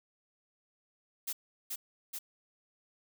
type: noise with echo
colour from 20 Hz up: blue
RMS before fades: -36 dBFS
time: 1.27-1.33 s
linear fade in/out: 10 ms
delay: 430 ms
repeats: 2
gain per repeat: -2 dB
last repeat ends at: 2.19 s
effects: none